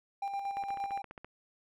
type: tone with tremolo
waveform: triangle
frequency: 795 Hz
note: G5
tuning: 24 cents sharp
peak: -30 dBFS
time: 0.22-1.02 s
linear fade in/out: 5 ms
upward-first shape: square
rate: 8.6 Hz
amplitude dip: 45%
type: click train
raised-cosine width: 0.5 ms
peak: -30 dBFS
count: 11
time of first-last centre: 0.57-1.246 s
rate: 14.8 Hz
effects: none